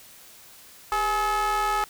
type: ring-modulated tone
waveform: square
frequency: 220 Hz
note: A3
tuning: in tune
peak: -20 dBFS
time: 0.92-1.84 s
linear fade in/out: 0 ms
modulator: 1060 Hz
effects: white hiss -49 dBFS RMS until 1.89 s